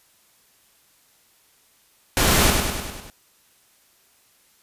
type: noise with echo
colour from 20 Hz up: pink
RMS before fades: -18 dBFS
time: 2.17-2.5 s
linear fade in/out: 0 ms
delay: 100 ms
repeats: 6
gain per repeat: -4 dB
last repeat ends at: 3.1 s
effects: white hiss -59 dBFS RMS until 4.62 s + resampled to 32000 Hz